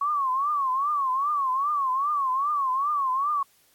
sine tone with vibrato, 1108.7 Hz, C#6, in tune, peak -22 dBFS, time 0.01-3.43 s, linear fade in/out 5 ms, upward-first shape triangle, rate 2.5 Hz, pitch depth 170 cents each way, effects white hiss -62 dBFS RMS until 3.74 s + AAC 64 kbps

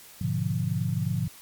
sine chord, G# diminished seventh, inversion none, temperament equal, 103.83 / 123.47 / 146.83 / 174.61 Hz, G#2 / B2 / D3 / F3, 0 / 0 / 0 / 0 cents, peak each -30 dBFS, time 0.21-1.28 s, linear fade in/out 5 ms, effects white hiss -49 dBFS RMS until 1.41 s + MP3 96 kbps

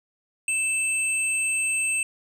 sine tone pair together, 2637 / 8372 Hz, E7 / C9, 0 / 0 cents, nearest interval octave + minor sixth, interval 2000 cents, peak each -23 / -24 dBFS, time 0.48-2.03 s, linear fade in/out 2 ms, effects tanh soft clip ceiling -17 dBFS

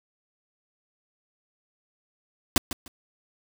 pink noise with echo, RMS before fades -18 dBFS, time 2.56-2.58 s, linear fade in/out 2 ms, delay 150 ms, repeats 2, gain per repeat -13 dB, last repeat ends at 2.88 s, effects none

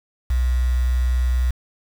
sine tone with quantisation, 62.1 Hz, B1, 10 cents sharp, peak -16 dBFS, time 0.3-1.51 s, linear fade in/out 5 ms, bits 6, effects none

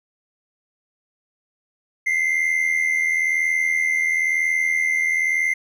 triangle tone pair together, 2018 / 2099 Hz, B6 / C7, +37 / +5 cents, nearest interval minor second, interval 68 cents, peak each -21 / -16 dBFS, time 2.06-5.54 s, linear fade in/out 10 ms, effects tanh soft clip ceiling -13 dBFS

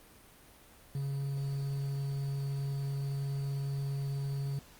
triangle tone with quantisation, 138.7 Hz, C#3, 1 cent sharp, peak -30 dBFS, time 0.95-4.59 s, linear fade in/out 2 ms, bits 9, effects pink hiss -57 dBFS RMS until 4.79 s + Opus 32 kbps

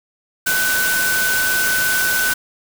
sine tone in noise, 1506 Hz, F#6, 30 cents sharp, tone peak -17 dBFS, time 0.46-2.34 s, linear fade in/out 10 ms, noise white, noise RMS -21 dBFS, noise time 0.46-2.34 s, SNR +1 dB, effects none

